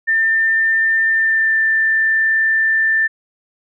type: tone with pitch glide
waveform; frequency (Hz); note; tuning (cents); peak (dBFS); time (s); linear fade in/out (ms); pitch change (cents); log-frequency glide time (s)
sine; 1796 to 1779.5; A6 to A6; +35 to +19; -12; 0.07-3.08; 20; -16; 1.1-1.58
effects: none